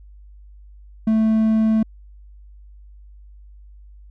triangle tone, 220 Hz, A3, in tune, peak -12 dBFS, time 1.07-1.83 s, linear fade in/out 5 ms, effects added 50 Hz sine -41 dBFS peak until 4.1 s

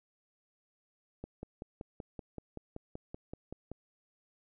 click train, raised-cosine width 2 ms, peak -28 dBFS, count 14, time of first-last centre 1.24-3.716 s, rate 5.25 Hz, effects none

